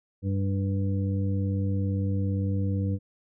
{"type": "harmonic tone", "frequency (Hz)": 97.7, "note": "G2", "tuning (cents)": -5, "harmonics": [1, 2, 3, 5], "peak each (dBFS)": [-25, -31, -35, -39], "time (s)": [0.22, 2.99], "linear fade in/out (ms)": 50, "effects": []}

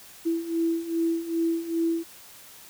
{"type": "beating tone pair", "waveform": "sine", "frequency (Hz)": [330, 332.5], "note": ["E4", "E4"], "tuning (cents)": [2, 15], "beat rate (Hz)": 2.5, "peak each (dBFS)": [-29, -25], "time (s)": [0.25, 2.04], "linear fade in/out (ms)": 20, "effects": ["white hiss -48 dBFS RMS until 2.69 s"]}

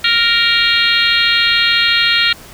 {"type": "harmonic tone", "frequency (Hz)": 466.2, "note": "A#4", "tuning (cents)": 0, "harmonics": [3, 4, 5, 6, 7, 8, 9], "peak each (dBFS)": [-18, -18, -18, -18, -18, -18, -18], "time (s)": [0.04, 2.33], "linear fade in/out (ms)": 5, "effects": ["pink hiss -37 dBFS RMS until 2.53 s"]}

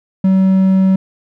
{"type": "tone", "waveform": "triangle", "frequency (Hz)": 190.1, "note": "F#3", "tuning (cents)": 47, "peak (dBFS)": -6, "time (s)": [0.24, 0.96], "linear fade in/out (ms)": 5, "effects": []}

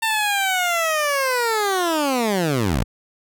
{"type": "linear sweep", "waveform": "15% pulse", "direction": "down", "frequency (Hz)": [903, 45.14], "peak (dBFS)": -12, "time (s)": [0.02, 2.84], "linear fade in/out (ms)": 10, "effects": []}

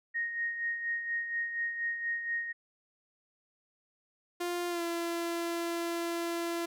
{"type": "tone with tremolo", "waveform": "sine", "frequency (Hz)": 1864.7, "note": "A#6", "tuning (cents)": 0, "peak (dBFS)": -29, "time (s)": [0.14, 2.53], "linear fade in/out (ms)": 20, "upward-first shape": "sine", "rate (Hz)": 4.2, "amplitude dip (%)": 55}
{"type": "tone with pitch glide", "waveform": "sawtooth", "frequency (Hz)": [350, 339.3], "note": ["F4", "F4"], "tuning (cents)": [4, -50], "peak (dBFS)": -28, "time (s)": [4.4, 6.66], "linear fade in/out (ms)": 10, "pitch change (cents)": -54, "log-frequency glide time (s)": [4.69, 4.82]}
{"effects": []}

